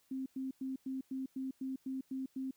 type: tone bursts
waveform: sine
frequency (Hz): 264.1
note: C4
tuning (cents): +16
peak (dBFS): -36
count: 10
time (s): 0.11-2.51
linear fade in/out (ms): 5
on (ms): 150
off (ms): 100
effects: white hiss -72 dBFS RMS until 2.56 s